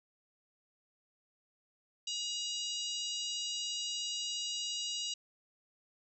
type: harmonic tone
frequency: 957 Hz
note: A#5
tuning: 45 cents sharp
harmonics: 3 / 4 / 5 / 6 / 7 / 8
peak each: -39 / -41 / -43 / -45 / -46 / -47 dBFS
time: 2.07-5.14 s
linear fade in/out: 5 ms
effects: none